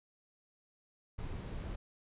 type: noise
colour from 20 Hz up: brown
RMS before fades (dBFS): -41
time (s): 1.18-1.76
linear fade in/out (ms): 10
effects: resampled to 8000 Hz